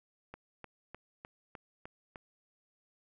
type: click train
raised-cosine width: 0.5 ms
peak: -30 dBFS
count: 7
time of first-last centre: 0.34-2.158 s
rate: 3.3 Hz
effects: none